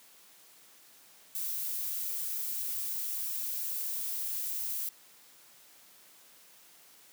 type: noise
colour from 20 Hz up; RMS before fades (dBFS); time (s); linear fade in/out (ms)
violet; -35; 1.35-4.89; 2
effects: white hiss -58 dBFS RMS until 7.12 s + high-pass 150 Hz 12 dB/octave